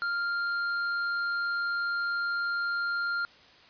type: tone with tanh clipping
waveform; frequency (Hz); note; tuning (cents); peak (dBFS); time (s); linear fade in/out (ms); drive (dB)
sine; 1396.9; F6; 0; -29; 0.02-3.25; 0; 9
effects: white hiss -55 dBFS RMS until 3.69 s + resampled to 11025 Hz